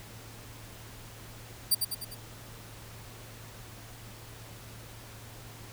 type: tone with echo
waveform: 5% pulse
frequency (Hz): 4700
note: D8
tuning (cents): +1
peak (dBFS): -14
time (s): 1.71-1.75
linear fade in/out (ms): 10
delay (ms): 100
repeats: 4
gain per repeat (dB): -5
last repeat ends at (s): 2.15
effects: added 112 Hz sine -49 dBFS peak until 5.72 s + pink hiss -49 dBFS RMS until 5.72 s